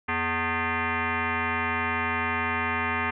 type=tone with frequency modulation; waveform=sine; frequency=417.1 Hz; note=G#4; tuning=7 cents sharp; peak=-24 dBFS; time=0.08-3.11 s; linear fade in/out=10 ms; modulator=330 Hz; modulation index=6.2; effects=none